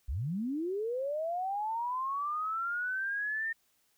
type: linear sweep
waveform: sine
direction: up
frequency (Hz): 49.78 to 1827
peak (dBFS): -31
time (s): 0.08-3.53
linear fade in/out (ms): 10
effects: white hiss -72 dBFS RMS until 3.97 s